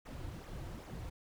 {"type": "noise with flanger", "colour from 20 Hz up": "brown", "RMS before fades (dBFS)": -45, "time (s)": [0.05, 1.1], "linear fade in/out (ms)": 10, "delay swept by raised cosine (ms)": [0.21, 5.01], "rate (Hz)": 2.5, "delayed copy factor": -0.7, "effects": []}